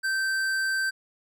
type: tone with tanh clipping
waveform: sine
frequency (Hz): 1556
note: G6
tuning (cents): -13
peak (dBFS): -26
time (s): 0.03-0.91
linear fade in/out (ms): 20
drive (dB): 15
effects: none